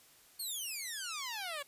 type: exponential sweep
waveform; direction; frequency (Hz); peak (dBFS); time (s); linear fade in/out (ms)
10% pulse; down; 4471 to 550; -30; 0.39-1.63; 10
effects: white hiss -62 dBFS RMS until 1.67 s + resampled to 32000 Hz